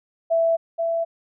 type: tone pair in turn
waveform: sine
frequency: 662 / 666.2 Hz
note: E5 / E5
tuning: +7 / +18 cents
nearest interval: unison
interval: 11 cents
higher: second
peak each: -16 / -20 dBFS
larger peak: first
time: 0.3-0.57 / 0.78-1.05 s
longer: neither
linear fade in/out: 20 ms
effects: none